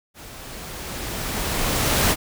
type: noise with level ramp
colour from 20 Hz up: pink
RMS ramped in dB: -41 to -17 dBFS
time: 0.14-2.16 s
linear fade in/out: 50 ms
effects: none